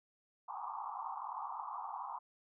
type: band-pass noise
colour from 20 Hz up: pink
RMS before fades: -43 dBFS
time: 0.48-2.19 s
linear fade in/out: 10 ms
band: 770 to 1200 Hz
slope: 96 dB/octave
effects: none